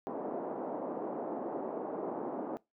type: band-pass noise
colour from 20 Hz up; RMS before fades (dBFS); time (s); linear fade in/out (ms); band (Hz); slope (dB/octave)
pink; -38; 0.07-2.57; 0; 260 to 840; 24
effects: noise-tail reverb RT60 0.2 s tail -21 dB re dry